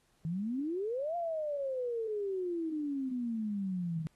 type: exponential two-way sweep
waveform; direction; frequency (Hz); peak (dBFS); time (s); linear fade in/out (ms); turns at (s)
sine; up then down; 155.4 to 702 to 155.4; -32; 0.25-4.07; 0; 1.16
effects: pink hiss -72 dBFS RMS until 4.15 s + AAC 32 kbps